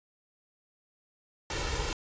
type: noise with comb filter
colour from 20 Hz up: pink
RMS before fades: -32 dBFS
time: 1.5-1.93 s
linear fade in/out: 2 ms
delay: 2.2 ms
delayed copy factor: +0.65
effects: resampled to 16000 Hz